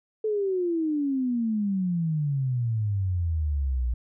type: exponential sweep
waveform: sine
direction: down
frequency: 440 to 58.27 Hz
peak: -23 dBFS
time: 0.24-3.94 s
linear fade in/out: 5 ms
effects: none